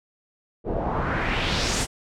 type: noise with low-pass filter sweep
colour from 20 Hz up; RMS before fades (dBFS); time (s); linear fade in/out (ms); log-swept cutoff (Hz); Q
pink; -25; 0.64-1.87; 50; 470 to 9000; 2
effects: none